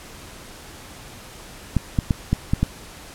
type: clicks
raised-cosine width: 5 ms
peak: -5 dBFS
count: 6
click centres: 1.767 / 1.988 / 2.108 / 2.33 / 2.535 / 2.63 s
effects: pink hiss -41 dBFS RMS until 3.14 s + low-pass 12000 Hz 12 dB/octave